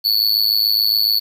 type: tone with amplitude modulation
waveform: square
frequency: 4435 Hz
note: C#8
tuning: in tune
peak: -10 dBFS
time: 0.04-1.2 s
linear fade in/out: 20 ms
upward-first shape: sine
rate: 107 Hz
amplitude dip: 100%
effects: 8-bit